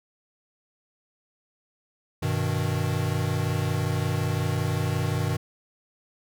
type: chord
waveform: square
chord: G augmented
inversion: none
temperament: equal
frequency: 98 / 123.47 / 155.56 Hz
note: G2 / B2 / D#3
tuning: 0 / 0 / 0 cents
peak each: -29 dBFS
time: 2.22-5.37 s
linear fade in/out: 10 ms
effects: none